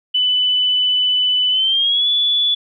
sine tone with pitch glide, 2995 to 3440 Hz, F#7 to A7, +20 to -40 cents, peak -13 dBFS, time 0.14-2.55 s, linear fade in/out 10 ms, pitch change +240 cents, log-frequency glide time 1.5-2.08 s, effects none

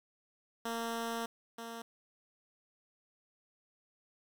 10% pulse tone pair in turn, 230.3 / 230.3 Hz, A#3 / A#3, -21 / -21 cents, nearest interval unison, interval 0 cents, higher neither, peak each -27 / -34 dBFS, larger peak first, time 0.65-1.26 / 1.58-1.82 s, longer first, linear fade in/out 5 ms, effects 10-bit

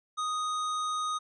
sine tone with hard clipping, 1244.5 Hz, D#6, in tune, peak -31 dBFS, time 0.17-1.19 s, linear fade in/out 20 ms, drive 17 dB, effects resampled to 22050 Hz

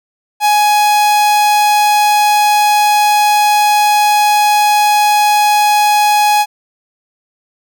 45% pulse tone, 836 Hz, G#5, 11 cents sharp, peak -8 dBFS, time 0.4-6.46 s, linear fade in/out 50 ms, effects none

